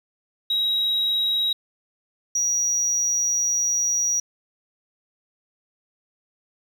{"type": "tone pair in turn", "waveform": "sine", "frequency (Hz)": [3831, 5770], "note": ["A#7", "F#8"], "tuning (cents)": [47, -44], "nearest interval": "perfect fifth", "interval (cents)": 709, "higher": "second", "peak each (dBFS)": [-18, -18], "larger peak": "neither", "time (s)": [[0.5, 1.53], [2.35, 4.2]], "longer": "second", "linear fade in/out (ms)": 5, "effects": ["tanh soft clip ceiling -16 dBFS", "8-bit"]}